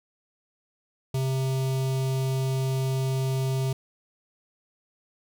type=tone with notch filter; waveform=square; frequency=132.3 Hz; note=C3; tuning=20 cents sharp; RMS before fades=-26 dBFS; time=1.14-3.73 s; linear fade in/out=5 ms; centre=1600 Hz; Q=0.95; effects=none